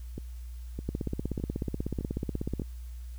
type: two click trains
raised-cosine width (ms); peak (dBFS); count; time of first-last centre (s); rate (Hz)
3; -18 / -23; 29 / 5; 0.89-2.597 / 0.18-2.619; 16.4 / 1.64
effects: added 60 Hz sine -38 dBFS peak until 3.18 s + white hiss -61 dBFS RMS until 3.18 s